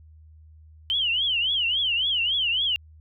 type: tone with vibrato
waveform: sine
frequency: 3030 Hz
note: F#7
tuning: 40 cents sharp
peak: -21 dBFS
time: 0.9-2.76 s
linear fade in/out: 0 ms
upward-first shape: triangle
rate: 3.6 Hz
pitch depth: 220 cents each way
effects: added 78 Hz sine -47 dBFS peak until 3 s